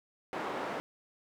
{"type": "band-pass noise", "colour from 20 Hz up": "white", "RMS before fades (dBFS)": -37, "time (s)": [0.33, 0.8], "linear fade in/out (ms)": 0, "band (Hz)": [240, 1000], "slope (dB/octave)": 12, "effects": []}